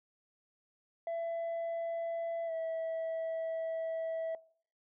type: tone with pitch glide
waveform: sine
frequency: 669 to 651.8 Hz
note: E5 to E5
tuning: +25 to -20 cents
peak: -31 dBFS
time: 1.07-4.35 s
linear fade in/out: 2 ms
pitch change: -45 cents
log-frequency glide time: 2.46-2.52 s
effects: noise-tail reverb RT60 0.5 s tail -21 dB re dry + tanh soft clip ceiling -33 dBFS